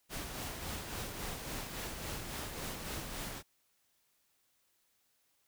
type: noise with tremolo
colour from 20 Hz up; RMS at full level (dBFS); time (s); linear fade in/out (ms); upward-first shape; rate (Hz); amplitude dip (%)
pink; -40; 0.09-3.43; 50; sine; 3.6; 40
effects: white hiss -75 dBFS RMS until 5.47 s